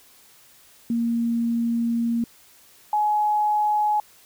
sine tone pair in turn, 233.1 / 842.5 Hz, A#3 / G#5, 0 / +25 cents, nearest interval octave + minor seventh, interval 2225 cents, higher second, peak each -20 / -18 dBFS, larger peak second, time 0.9-2.24 / 2.93-4 s, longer first, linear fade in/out 2 ms, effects white hiss -53 dBFS RMS until 4.25 s

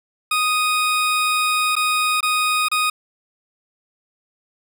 20% pulse tone with dropouts, 1244.5 Hz, D#6, in tune, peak -12 dBFS, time 0.31-2.9 s, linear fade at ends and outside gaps 5 ms, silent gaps 1.755-1.764 / 2.207-2.228 / 2.685-2.715 s, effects none

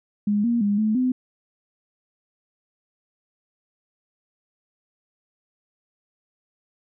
sine tone with pitch steps, 206.5 / 236 / 203.8 / 216 / 254.1 Hz, G#3 / A#3 / G#3 / A3 / B3, -10 / +22 / -32 / -32 / +49 cents, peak -18 dBFS, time 0.27-1.12 s, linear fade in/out 5 ms, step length 170 ms, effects none

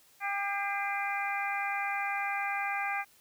harmonic tone with a mistuned harmonic, 399.5 Hz, G4, 33 cents sharp, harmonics 2 / 3 / 4 / 5 / 6, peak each -34 / -39 / -37 / -37 / -37 dBFS, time 0.2-3.05 s, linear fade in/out 50 ms, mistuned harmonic 5, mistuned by +43 cents, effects white hiss -62 dBFS RMS until 3.2 s

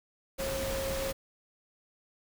sine tone in noise, 540 Hz, C#5, 45 cents flat, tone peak -33 dBFS, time 0.38-1.13 s, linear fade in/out 20 ms, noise pink, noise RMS -36 dBFS, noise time 0.38-1.13 s, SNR 0 dB, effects none

